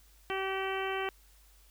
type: harmonic tone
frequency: 384.6 Hz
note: G4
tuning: 33 cents flat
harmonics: 1 / 2 / 3 / 4 / 5 / 6 / 7 / 8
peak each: -35 / -38 / -40 / -41 / -42 / -43 / -43 / -44 dBFS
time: 0.3-1.09 s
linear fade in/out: 0 ms
effects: added 50 Hz sine -59 dBFS peak until 1.7 s + white hiss -64 dBFS RMS until 1.7 s